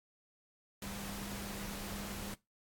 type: tone in noise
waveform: sine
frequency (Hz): 200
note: G3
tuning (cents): +35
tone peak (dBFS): -45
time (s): 0.82-2.34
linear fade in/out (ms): 2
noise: pink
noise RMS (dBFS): -44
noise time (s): 0.82-2.34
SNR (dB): -4
effects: noise-tail reverb RT60 0.2 s tail -19 dB re dry + AAC 64 kbps